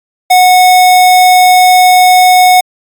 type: tone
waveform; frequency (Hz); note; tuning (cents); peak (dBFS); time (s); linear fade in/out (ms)
square; 733; F#5; -16; -3; 0.3-2.61; 10
effects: AAC 64 kbps